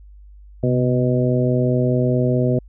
harmonic tone with a mistuned harmonic, 124.7 Hz, B2, 17 cents sharp, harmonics 1 / 2 / 3 / 4 / 5, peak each -18 / -21 / -23 / -24 / -25 dBFS, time 0.63-2.59 s, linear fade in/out 5 ms, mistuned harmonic 1, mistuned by +61 cents, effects added 50 Hz sine -40 dBFS peak until 2.68 s

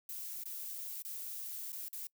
violet noise with dropouts, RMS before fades -43 dBFS, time 0.09-2.07 s, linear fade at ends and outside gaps 2 ms, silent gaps 0.437-0.456 / 1.022-1.049 / 1.721-1.728 / 1.884-1.929 s, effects noise-tail reverb RT60 0.1 s tail -24 dB re dry

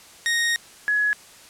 sawtooth / sine tone pair in turn, 1864.7 / 1685.4 Hz, A#6 / G#6, 0 / +25 cents, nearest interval major second, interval 175 cents, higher first, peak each -16 / -18 dBFS, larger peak first, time 0.26-0.56 / 0.88-1.13 s, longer first, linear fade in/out 0 ms, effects white hiss -47 dBFS RMS until 1.49 s + low-pass 10000 Hz 12 dB/octave

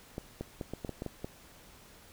clicks, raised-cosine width 2 ms, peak -23 dBFS, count 9, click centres 0.181 / 0.41 / 0.612 / 0.736 / 0.848 / 0.893 / 1.021 / 1.063 / 1.245 s, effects pink hiss -56 dBFS RMS until 2.12 s

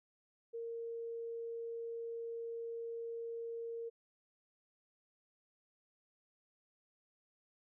sine tone, 462.4 Hz, A#4, 14 cents flat, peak -40 dBFS, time 0.53-3.9 s, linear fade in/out 20 ms, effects none

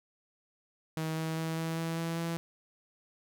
sawtooth tone with pitch steps, 159.2 / 160.49 / 161.8 / 163.11 / 164.43 / 165.77 / 167.11 Hz, D#3 / E3 / E3 / E3 / E3 / E3 / E3, +40 / -46 / -32 / -18 / -4 / +10 / +24 cents, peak -28 dBFS, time 0.97-2.37 s, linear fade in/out 0 ms, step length 200 ms, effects none

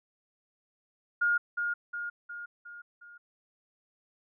sine tone with echo, 1422 Hz, F6, 31 cents sharp, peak -23 dBFS, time 1.21-1.38 s, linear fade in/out 10 ms, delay 360 ms, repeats 5, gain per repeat -5 dB, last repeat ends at 3.18 s, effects none

